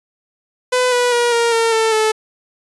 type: tone with pitch steps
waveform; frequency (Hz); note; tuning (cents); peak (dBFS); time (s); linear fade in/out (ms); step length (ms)
sawtooth; 502 / 490.3 / 478.8 / 467.6 / 456.6 / 445.9 / 435.5; B4 / B4 / A#4 / A#4 / A#4 / A4 / A4; +28 / -13 / +46 / +5 / -36 / +23 / -18; -9; 0.72-2.12; 10; 200
effects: resampled to 24000 Hz